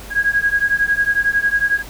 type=beating tone pair; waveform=sine; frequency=1639 / 1650 Hz; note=G#6 / G#6; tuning=-23 / -12 cents; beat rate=11 Hz; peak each=-17 dBFS; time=0.1-1.83 s; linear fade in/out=50 ms; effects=added 50 Hz sine -37 dBFS peak until 1.89 s + pink hiss -37 dBFS RMS until 1.89 s